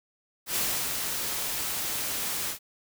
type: noise with ADSR envelope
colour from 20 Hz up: white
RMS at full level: -27 dBFS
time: 0.46-2.59 s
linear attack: 98 ms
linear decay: 340 ms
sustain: -4 dB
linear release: 100 ms
effects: none